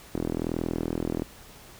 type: tone with band-pass filter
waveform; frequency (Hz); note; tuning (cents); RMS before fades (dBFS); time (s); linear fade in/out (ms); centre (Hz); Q
sawtooth; 41.2; E1; 0; -30; 0.14-1.24; 10; 320; 1.9
effects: pink hiss -49 dBFS RMS until 1.79 s